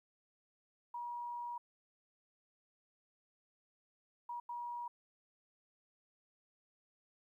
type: tone bursts at uneven times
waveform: sine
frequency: 958 Hz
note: A#5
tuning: 47 cents sharp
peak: -40 dBFS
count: 3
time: 0.94-1.58 / 4.29-4.4 / 4.49-4.88 s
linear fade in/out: 5 ms
effects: 13-bit